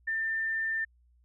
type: tone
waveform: sine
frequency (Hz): 1792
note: A6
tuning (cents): +31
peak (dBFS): -28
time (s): 0.07-0.85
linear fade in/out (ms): 10
effects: added 60 Hz sine -61 dBFS peak until 1.24 s